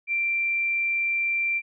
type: tone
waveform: sine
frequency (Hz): 2358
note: D7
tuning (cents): +6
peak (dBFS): -22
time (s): 0.07-1.62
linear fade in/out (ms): 50
effects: none